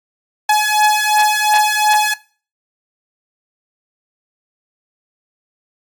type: beating tone pair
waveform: sawtooth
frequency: 846 / 848.8 Hz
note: G#5 / G#5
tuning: +32 / +38 cents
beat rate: 2.8 Hz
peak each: -11 dBFS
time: 0.49-2.14 s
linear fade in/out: 5 ms
effects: noise-tail reverb RT60 0.4 s tail -20 dB re dry + AAC 64 kbps